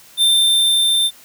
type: tone with level ramp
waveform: square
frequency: 3583 Hz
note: A7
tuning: 31 cents sharp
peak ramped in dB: -11 to -14 dBFS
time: 0.17-1.11 s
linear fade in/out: 50 ms
effects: white hiss -45 dBFS RMS until 1.24 s